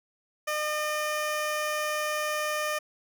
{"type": "tone", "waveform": "15% pulse", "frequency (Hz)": 606, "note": "D#5", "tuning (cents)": -46, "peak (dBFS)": -21, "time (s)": [0.47, 2.79], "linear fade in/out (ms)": 10, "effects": []}